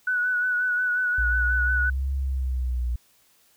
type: tone with vibrato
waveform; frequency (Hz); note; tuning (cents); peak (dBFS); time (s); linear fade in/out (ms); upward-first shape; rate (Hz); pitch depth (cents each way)
sine; 1480; F#6; 0; -21; 0.07-1.9; 5; sine; 5.6; 30
type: linear two-way sweep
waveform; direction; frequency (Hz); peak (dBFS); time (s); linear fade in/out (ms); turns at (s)
sine; up then down; 58.3 to 68.2 to 59.5; -23; 1.18-2.96; 5; 2.13
effects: white hiss -61 dBFS RMS until 3.56 s